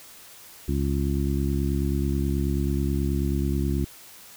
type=harmonic tone; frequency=69.3 Hz; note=C#2; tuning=in tune; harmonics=1 / 2 / 3 / 4 / 5; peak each=-25 / -28 / -30 / -31 / -32 dBFS; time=0.68-3.85 s; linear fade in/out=5 ms; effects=white hiss -47 dBFS RMS until 4.36 s